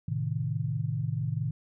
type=chord; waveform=sine; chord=A diminished; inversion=none; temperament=equal; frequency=110 / 130.81 / 155.56 Hz; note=A2 / C3 / Eb3; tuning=0 / 0 / 0 cents; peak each=-32 dBFS; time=0.08-1.51 s; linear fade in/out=5 ms; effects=none